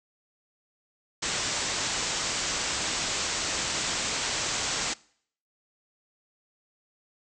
white low-pass noise, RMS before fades -30 dBFS, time 1.22-4.94 s, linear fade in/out 10 ms, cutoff 8000 Hz, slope 96 dB/octave, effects noise-tail reverb RT60 0.6 s tail -23 dB re dry

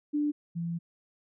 sine tone pair in turn, 295.2 / 169.02 Hz, D4 / E3, +9 / +44 cents, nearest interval minor seventh, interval 965 cents, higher first, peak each -25 / -30 dBFS, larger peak first, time 0.13-0.32 / 0.55-0.79 s, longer second, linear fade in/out 20 ms, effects none

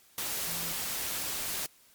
sine tone in noise, 168.9 Hz, E3, 42 cents sharp, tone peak -44 dBFS, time 0.47-0.73 s, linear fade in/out 0 ms, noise white, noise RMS -34 dBFS, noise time 0.18-1.66 s, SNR -13 dB, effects white hiss -61 dBFS RMS until 1.94 s + MP3 96 kbps

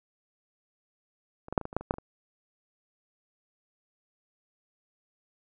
clicks, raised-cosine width 1 ms, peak -29 / -20 / -7 / -24 / -21 / -27 / -12 / -26 / -9 / -24 / -26 dBFS, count 11, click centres 1.484 / 1.526 / 1.578 / 1.613 / 1.654 / 1.729 / 1.766 / 1.81 / 1.909 / 1.94 / 1.984 s, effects none

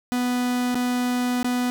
45% pulse tone with dropouts, 247.3 Hz, B3, 3 cents sharp, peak -21 dBFS, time 0.12-1.7 s, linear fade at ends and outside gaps 0 ms, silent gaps 0.745-0.754 / 1.43-1.445 s, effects none

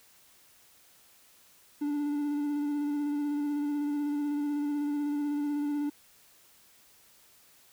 triangle tone with vibrato, 291.7 Hz, D4, 12 cents flat, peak -26 dBFS, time 1.81-5.9 s, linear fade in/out 10 ms, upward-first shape square, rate 16 Hz, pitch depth 17 cents each way, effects white hiss -60 dBFS RMS until 7.72 s

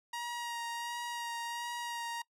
sawtooth tone with vibrato, 945 Hz, A#5, 23 cents sharp, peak -33 dBFS, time 0.13-2.22 s, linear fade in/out 5 ms, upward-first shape sine, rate 1.4 Hz, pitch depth 17 cents each way, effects noise-tail reverb RT60 0.1 s tail -23 dB re dry + low-pass 12000 Hz 12 dB/octave

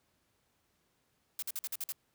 blue noise bursts, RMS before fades -37 dBFS, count 7, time 1.39-1.922 s, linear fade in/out 2 ms, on 34 ms, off 49 ms, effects pink hiss -75 dBFS RMS until 2.14 s + high-pass 60 Hz 12 dB/octave

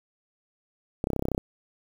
clicks, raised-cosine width 2 ms, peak -13 dBFS, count 12, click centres 1.041 / 1.071 / 1.103 / 1.133 / 1.163 / 1.194 / 1.224 / 1.254 / 1.285 / 1.317 / 1.348 / 1.379 s, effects 7-bit

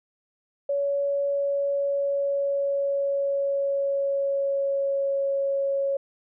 sine tone with pitch glide, 563 to 552.1 Hz, C#5 to C#5, +27 to -7 cents, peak -22 dBFS, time 0.69-5.97 s, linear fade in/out 5 ms, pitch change -34 cents, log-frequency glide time 1.32-5.23 s, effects none

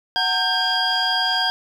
sine tone cluster, 741 / 915 / 1586 / 3245 / 4850 Hz, F#5 / A#5 / G6 / G#7 / D#8, +2 / -32 / +20 / -41 / -45 cents, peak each -24 / -27 / -23 / -22 / -23 dBFS, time 0.16-1.5 s, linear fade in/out 0 ms, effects tanh soft clip ceiling -10 dBFS + 8-bit

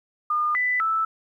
sine tone with pitch steps, 1214 / 1992 / 1316 Hz, D#6 / B6 / E6, -43 / +14 / -3 cents, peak -20 dBFS, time 0.3-1.05 s, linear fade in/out 5 ms, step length 250 ms, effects 10-bit

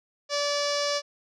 sawtooth tone with low-pass filter, 578 Hz, D5, 28 cents flat, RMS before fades -27 dBFS, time 0.29-1.02 s, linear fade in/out 50 ms, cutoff 5300 Hz, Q 4.8, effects none

